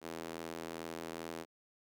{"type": "tone with high-pass filter", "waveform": "sawtooth", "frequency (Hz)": 82.41, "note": "E2", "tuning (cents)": 0, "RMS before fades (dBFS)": -44, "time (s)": [0.01, 1.46], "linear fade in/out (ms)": 50, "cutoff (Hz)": 340, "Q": 1.2, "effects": []}